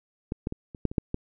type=clicks; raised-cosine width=3 ms; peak=-16 / -15 / -20 / -27 / -11 / -23 / -10 / -15 dBFS; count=8; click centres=0.321 / 0.471 / 0.524 / 0.748 / 0.853 / 0.915 / 0.982 / 1.144 s; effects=none

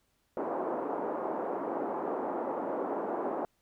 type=band-pass noise; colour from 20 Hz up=pink; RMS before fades=-34 dBFS; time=0.37-3.45 s; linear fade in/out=0 ms; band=290 to 1000 Hz; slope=24 dB/octave; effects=pink hiss -74 dBFS RMS until 3.61 s

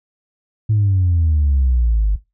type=exponential sweep; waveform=sine; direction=down; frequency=110 to 49 Hz; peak=-11 dBFS; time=0.69-2.16 s; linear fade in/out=10 ms; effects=noise-tail reverb RT60 0.2 s tail -17 dB re dry + tanh soft clip ceiling -9 dBFS

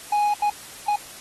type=tone bursts at uneven times; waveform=triangle; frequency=830.6 Hz; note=G#5; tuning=in tune; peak=-16 dBFS; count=3; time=0.12-0.34 / 0.42-0.5 / 0.88-0.96 s; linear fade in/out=5 ms; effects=white hiss -41 dBFS RMS until 1.2 s + AAC 32 kbps

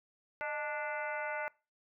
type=harmonic tone with a mistuned harmonic; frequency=293.7 Hz; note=D4; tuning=in tune; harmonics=2 / 3 / 4 / 5 / 6 / 7 / 8 / 9; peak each=-40 / -41 / -49 / -40 / -53 / -42 / -53 / -52 dBFS; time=0.41-1.48 s; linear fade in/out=0 ms; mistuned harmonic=2; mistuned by=+65 cents; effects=noise-tail reverb RT60 0.3 s tail -23 dB re dry

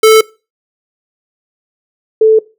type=tone pair in turn; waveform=square / sine; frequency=438.8 / 438.8 Hz; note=A4 / A4; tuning=-5 / -5 cents; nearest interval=unison; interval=0 cents; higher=neither; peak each=-3 dBFS; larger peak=neither; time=0.03-0.21 / 2.21-2.39 s; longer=neither; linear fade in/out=5 ms; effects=noise-tail reverb RT60 0.3 s tail -21 dB re dry

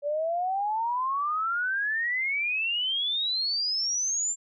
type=exponential sweep; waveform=sine; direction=up; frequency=568 to 7400 Hz; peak=-25 dBFS; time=0.02-4.36 s; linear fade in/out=50 ms; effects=none

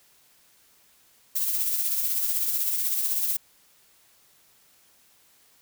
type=noise with tremolo; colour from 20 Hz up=violet; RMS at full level=-24 dBFS; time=1.35-3.37 s; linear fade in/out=10 ms; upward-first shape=triangle; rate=16 Hz; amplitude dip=45%; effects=white hiss -60 dBFS RMS until 5.61 s

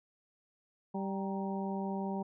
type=harmonic tone with a mistuned harmonic; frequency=195.1 Hz; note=G3; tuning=8 cents flat; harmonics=1 / 2 / 3 / 4 / 5; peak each=-35 / -41 / -45 / -42 / -44 dBFS; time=0.94-2.23 s; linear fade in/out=10 ms; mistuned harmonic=5; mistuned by=-68 cents; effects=none

